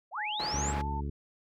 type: linear sweep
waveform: sine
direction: up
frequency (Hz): 563 to 7902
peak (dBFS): -33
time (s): 0.11-0.74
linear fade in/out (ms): 50
type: tone with pitch glide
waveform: sine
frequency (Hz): 846 to 890.6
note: G#5 to A5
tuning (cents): +32 to +21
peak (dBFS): -35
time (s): 0.17-1.01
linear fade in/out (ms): 10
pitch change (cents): +89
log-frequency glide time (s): 0.78-0.88
type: low-pass noise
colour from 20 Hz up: white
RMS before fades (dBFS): -39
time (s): 0.39-0.82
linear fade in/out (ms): 10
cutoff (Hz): 1500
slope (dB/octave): 12
type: harmonic tone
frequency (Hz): 71.1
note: C#2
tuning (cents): +45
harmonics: 1 / 2 / 3 / 4 / 5 / 6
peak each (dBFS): -33 / -39 / -43 / -45 / -47 / -49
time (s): 0.53-1.1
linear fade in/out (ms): 5
effects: none